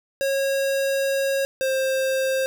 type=tone pair in turn; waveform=square; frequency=546 / 529.2 Hz; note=C#5 / C5; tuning=-26 / +20 cents; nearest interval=minor second; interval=54 cents; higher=first; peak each=-21 dBFS; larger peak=neither; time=0.21-1.45 / 1.61-2.46 s; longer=first; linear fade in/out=0 ms; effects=10-bit